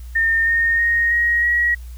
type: tone with pitch steps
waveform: sine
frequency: 1819 / 1841.2 / 1863.7 / 1886.4 / 1909.4 Hz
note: A#6 / A#6 / A#6 / A#6 / A#6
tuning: -43 / -22 / -1 / +20 / +41 cents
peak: -14 dBFS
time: 0.15-1.75 s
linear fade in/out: 10 ms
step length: 320 ms
effects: added 60 Hz sine -31 dBFS peak until 1.97 s + white hiss -51 dBFS RMS until 1.97 s